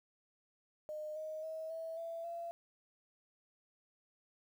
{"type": "tone with pitch steps", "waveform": "sine", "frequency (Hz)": [611, 624.2, 637.7, 651.5, 665.5, 679.9], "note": ["D#5", "D#5", "D#5", "E5", "E5", "F5"], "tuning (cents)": [-32, 5, 42, -20, 16, -47], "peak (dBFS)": -40, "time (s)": [0.89, 2.51], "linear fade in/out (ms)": 0, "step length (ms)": 270, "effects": ["11-bit"]}